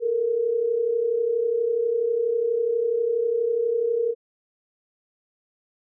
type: tone pair together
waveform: sine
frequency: 437.5 / 469.7 Hz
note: A4 / A#4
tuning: -10 / +13 cents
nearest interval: minor second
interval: 123 cents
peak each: -27 / -21 dBFS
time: 0-4.15 s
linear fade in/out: 50 ms
effects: none